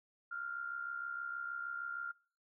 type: tone with amplitude modulation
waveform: sine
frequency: 1396.9 Hz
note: F6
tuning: in tune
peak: -36 dBFS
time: 0.31-2.12 s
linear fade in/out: 10 ms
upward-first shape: sine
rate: 66.4 Hz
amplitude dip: 65%
effects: noise-tail reverb RT60 0.5 s tail -25 dB re dry